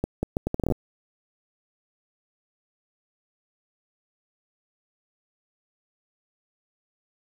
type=accelerating click train; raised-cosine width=2 ms; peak=-11 dBFS; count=12; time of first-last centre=0.04-0.722 s; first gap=190 ms; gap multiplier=0.73; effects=7-bit